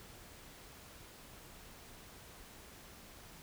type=silence; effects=pink hiss -55 dBFS RMS until 3.42 s